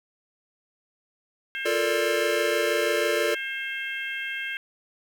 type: harmonic tone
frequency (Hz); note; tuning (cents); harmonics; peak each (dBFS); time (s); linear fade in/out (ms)
534; C5; +35; 3 / 4 / 5 / 6; -32 / -34 / -36 / -38; 1.55-4.57; 0
type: chord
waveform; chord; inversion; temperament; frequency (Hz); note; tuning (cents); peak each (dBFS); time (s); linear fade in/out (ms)
square; Bb major seventh; second; equal; 349.2 / 440 / 466.2 / 587.3; F4 / A4 / Bb4 / D5; 0 / 0 / 0 / 0; -31 / -28 / -31 / -28; 1.65-3.35; 10
effects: 9-bit